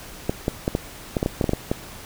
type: clicks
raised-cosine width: 2 ms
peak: -7 dBFS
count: 12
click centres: 0.295 / 0.481 / 0.679 / 0.751 / 1.168 / 1.229 / 1.261 / 1.412 / 1.442 / 1.493 / 1.534 / 1.715 s
effects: pink hiss -40 dBFS RMS until 2.05 s